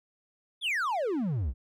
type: exponential sweep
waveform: triangle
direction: down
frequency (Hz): 3635 to 55.1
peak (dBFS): -25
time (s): 0.61-1.54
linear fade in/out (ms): 50
effects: none